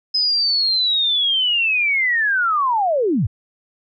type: linear sweep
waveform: sine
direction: down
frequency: 5090 to 77.78 Hz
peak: -15 dBFS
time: 0.14-3.27 s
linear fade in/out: 10 ms
effects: none